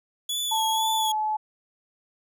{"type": "tone with vibrato", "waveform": "sawtooth", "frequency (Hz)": 3392, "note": "G#7", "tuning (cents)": 36, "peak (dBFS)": -23, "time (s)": [0.29, 1.12], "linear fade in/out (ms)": 5, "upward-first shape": "sine", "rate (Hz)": 2, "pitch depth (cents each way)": 42}
{"type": "tone with pitch glide", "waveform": "sine", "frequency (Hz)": [881, 859.4], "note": ["A5", "A5"], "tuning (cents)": [2, -41], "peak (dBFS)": -23, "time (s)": [0.51, 1.37], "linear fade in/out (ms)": 10, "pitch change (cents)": -43, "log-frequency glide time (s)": [0.97, 1.16]}
{"effects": []}